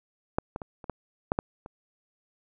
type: clicks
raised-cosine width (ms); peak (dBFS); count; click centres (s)
1; -10 / -19 / -23 / -29 / -17 / -10 / -11 / -27; 8; 0.385 / 0.561 / 0.618 / 0.842 / 0.897 / 1.319 / 1.389 / 1.661
effects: none

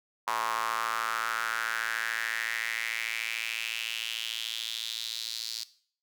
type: tone with high-pass filter sweep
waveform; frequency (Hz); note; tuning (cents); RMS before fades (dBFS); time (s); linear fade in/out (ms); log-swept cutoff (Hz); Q
square; 56.8; A#1; -44; -33; 0.27-5.64; 5; 1000 to 4500; 4.4
effects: noise-tail reverb RT60 0.5 s tail -17 dB re dry

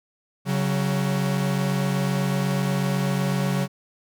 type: tone pair together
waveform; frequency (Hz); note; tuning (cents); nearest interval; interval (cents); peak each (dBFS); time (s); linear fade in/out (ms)
45% pulse; 138.6 / 186.67; C#3 / F#3; 0 / +16; perfect fourth; 516; -24; 0.45-3.68; 50
effects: none

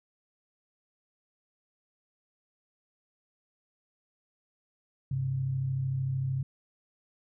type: tone pair together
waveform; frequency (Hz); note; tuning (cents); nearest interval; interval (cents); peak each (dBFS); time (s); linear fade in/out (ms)
sine; 100 / 133.26; G2 / C3; +35 / +32; perfect fourth; 497; -37 / -28; 5.11-6.43; 5
effects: none

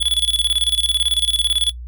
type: tone with tremolo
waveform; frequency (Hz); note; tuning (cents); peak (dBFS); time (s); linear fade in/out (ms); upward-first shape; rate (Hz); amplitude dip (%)
square; 3421; A7; -49; -14; 0-1.72; 20; square; 18; 80
effects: noise-tail reverb RT60 0.1 s tail -22 dB re dry + added 60 Hz sine -29 dBFS peak until 1.87 s

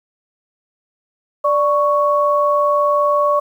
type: tone pair together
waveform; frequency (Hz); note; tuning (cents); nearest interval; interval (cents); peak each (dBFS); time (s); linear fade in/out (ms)
sine; 587.3 / 1111.4; D5 / C#6; 0 / +4; major seventh; 1104; -15; 1.44-3.4; 10
effects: 8-bit

